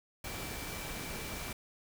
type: tone in noise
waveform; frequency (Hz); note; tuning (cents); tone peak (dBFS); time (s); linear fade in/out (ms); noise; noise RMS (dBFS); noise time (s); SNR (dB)
sine; 2332; D7; -13; -49; 0.24-1.53; 5; pink; -41; 0.24-1.53; -11
effects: none